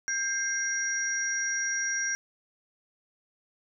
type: tone cluster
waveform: sine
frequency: 1591 / 2108 / 5720 Hz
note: G6 / C7 / F8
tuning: +25 / +12 / +41 cents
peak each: -30 / -38 / -30 dBFS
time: 0.08-2.15 s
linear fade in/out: 0 ms
effects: none